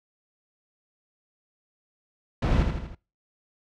brown noise with echo, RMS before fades -22 dBFS, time 2.42-2.63 s, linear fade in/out 5 ms, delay 80 ms, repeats 4, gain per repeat -5 dB, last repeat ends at 2.95 s, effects noise-tail reverb RT60 0.3 s tail -23 dB re dry + low-pass 4000 Hz 12 dB/octave

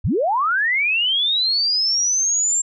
sine linear sweep, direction up, 47 to 7459 Hz, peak -16 dBFS, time 0.04-2.62 s, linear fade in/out 10 ms, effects none

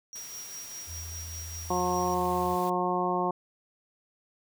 triangle tone with tremolo, 5690 Hz, F8, 31 cents sharp, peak -37 dBFS, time 0.13-2.14 s, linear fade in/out 0 ms, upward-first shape sine, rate 5 Hz, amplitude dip 45%
white noise, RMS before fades -46 dBFS, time 0.15-2.7 s, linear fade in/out 5 ms
sine tone with vibrato, 82.41 Hz, E2, in tune, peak -39 dBFS, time 0.86-2.58 s, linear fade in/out 50 ms, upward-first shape triangle, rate 20 Hz, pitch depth 15 cents each way
harmonic tone, 179.9 Hz, F#3, 48 cents flat, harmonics 1 / 2 / 3 / 4 / 5 / 6, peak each -34 / -31 / -36 / -31 / -32 / -32 dBFS, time 1.7-3.31 s, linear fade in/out 5 ms
effects none

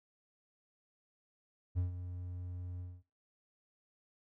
triangle tone with ADSR envelope, 89.5 Hz, F2, 43 cents sharp, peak -27 dBFS, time 1.75-3.03 s, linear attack 31 ms, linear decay 130 ms, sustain -11 dB, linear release 230 ms, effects noise-tail reverb RT60 0.4 s tail -20 dB re dry

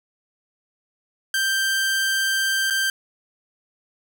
sawtooth tone with dropouts, 1571 Hz, G6, 3 cents sharp, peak -16 dBFS, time 1.34-2.9 s, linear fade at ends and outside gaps 2 ms, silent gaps 2.701-2.706 s, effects none

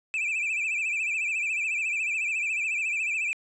triangle tone with vibrato, 2489 Hz, D#7, in tune, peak -24 dBFS, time 0.14-3.33 s, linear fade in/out 0 ms, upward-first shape sine, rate 14 Hz, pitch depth 110 cents each way, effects resampled to 24000 Hz + 11-bit

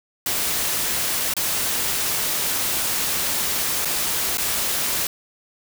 white noise with dropouts, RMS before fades -23 dBFS, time 0.26-5.07 s, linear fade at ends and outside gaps 2 ms, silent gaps 1.338-1.366 / 3.849-3.854 / 4.372-4.381 s, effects none

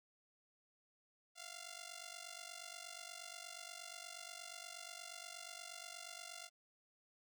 5% pulse ring-modulated tone, 695 Hz, F5, 9 cents flat, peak -35 dBFS, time 1.35-6.5 s, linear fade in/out 50 ms, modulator 24.2 Hz, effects none

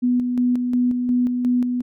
sine tone with tremolo, 246.9 Hz, B3, in tune, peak -15 dBFS, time 0.02-1.82 s, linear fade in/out 20 ms, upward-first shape square, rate 2.8 Hz, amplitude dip 40%, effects none

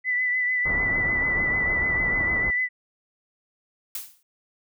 sine tone with vibrato, 1994 Hz, B6, 16 cents sharp, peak -21 dBFS, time 0.04-2.69 s, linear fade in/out 50 ms, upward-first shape triangle, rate 6.7 Hz, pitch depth 33 cents each way
pink low-pass noise, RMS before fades -32 dBFS, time 0.65-2.51 s, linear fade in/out 10 ms, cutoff 1500 Hz, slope 96 dB/octave
blue noise with exponential decay, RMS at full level -29 dBFS, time 3.95-4.23 s, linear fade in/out 2 ms, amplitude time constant 60 ms
effects none

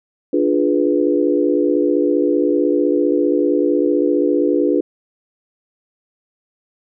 sine chord, D diminished seventh, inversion none, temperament equal with one note detuned, 293.7 / 349.2 / 419.4 / 493.9 Hz, D4 / F4 / Ab4 / Cb5, 0 / 0 / +17 / 0 cents, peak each -17 / -18 / -20 / -20 dBFS, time 0.33-4.81 s, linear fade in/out 5 ms, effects none

